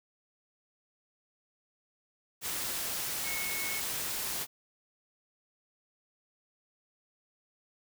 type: tone in noise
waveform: sine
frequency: 2194 Hz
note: C#7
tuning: 18 cents flat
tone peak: -37 dBFS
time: 3.23-3.82 s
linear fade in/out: 50 ms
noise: white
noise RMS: -35 dBFS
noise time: 2.41-4.47 s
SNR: -5 dB
effects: none